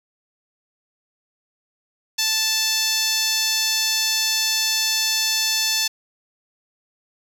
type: tone with band-pass filter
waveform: 10% pulse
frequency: 880 Hz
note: A5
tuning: in tune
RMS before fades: -21 dBFS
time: 2.18-5.88 s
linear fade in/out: 10 ms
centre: 6900 Hz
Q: 1.2
effects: none